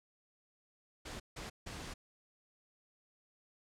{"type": "noise bursts at uneven times", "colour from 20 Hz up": "pink", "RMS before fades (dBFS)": -45, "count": 3, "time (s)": [[1.05, 1.2], [1.36, 1.5], [1.66, 1.94]], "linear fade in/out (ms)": 10, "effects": ["low-pass 8000 Hz 12 dB/octave"]}